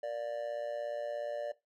triangle tone with amplitude modulation, 587.3 Hz, D5, in tune, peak -29 dBFS, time 0.03-1.52 s, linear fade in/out 5 ms, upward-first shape sine, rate 117 Hz, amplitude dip 75%, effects noise-tail reverb RT60 0.2 s tail -18 dB re dry

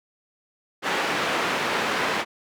white band-pass noise, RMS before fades -25 dBFS, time 0.82-2.25 s, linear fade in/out 50 ms, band 200 to 2000 Hz, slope 12 dB/octave, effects none

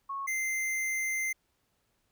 sine / square tone pair in turn, 1100 / 2082 Hz, C#6 / C7, -14 / -9 cents, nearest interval major seventh, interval 1105 cents, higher second, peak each -33 / -30 dBFS, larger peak second, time 0.09-0.27 / 0.27-1.33 s, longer second, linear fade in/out 10 ms, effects pink hiss -75 dBFS RMS until 2.11 s

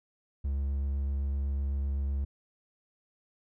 triangle tone with vibrato, 69.3 Hz, C#2, in tune, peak -26 dBFS, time 0.44-2.25 s, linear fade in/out 10 ms, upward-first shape square, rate 7.9 Hz, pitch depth 9 cents each way, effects none

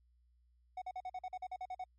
triangle tone bursts, 740 Hz, F#5, in tune, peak -37 dBFS, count 12, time 0.77-1.841 s, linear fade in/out 5 ms, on 48 ms, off 45 ms, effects added 60 Hz sine -67 dBFS peak until 1.98 s + MP3 32 kbps

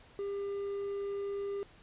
triangle tone, 400.1 Hz, G4, 35 cents sharp, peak -32 dBFS, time 0.19-1.63 s, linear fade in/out 0 ms, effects pink hiss -59 dBFS RMS until 1.82 s + resampled to 8000 Hz

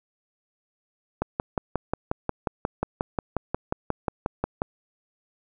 click train, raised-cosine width 1 ms, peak -10 dBFS, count 20, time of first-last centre 1.22-4.619 s, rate 5.59 Hz, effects none

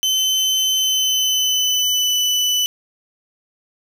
30% pulse tone with pitch glide, 3059 to 2987 Hz, G7 to F#7, -43 to +16 cents, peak -13 dBFS, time 0.03-2.66 s, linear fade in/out 0 ms, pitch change -41 cents, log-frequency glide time 0.76-2.14 s, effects none

